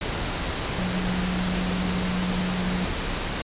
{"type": "tone in noise", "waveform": "sine", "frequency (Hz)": 182, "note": "F#3", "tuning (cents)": -28, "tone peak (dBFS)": -25, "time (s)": [0.78, 2.85], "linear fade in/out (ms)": 5, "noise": "pink", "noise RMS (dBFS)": -28, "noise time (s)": [0.01, 3.42], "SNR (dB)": 0, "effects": ["resampled to 8000 Hz"]}